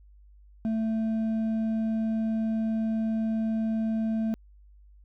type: tone with hard clipping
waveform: sine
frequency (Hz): 221.9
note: A3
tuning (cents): +15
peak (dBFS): -26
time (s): 0.65-4.34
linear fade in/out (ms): 0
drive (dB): 4
effects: added 50 Hz sine -51 dBFS peak until 5.04 s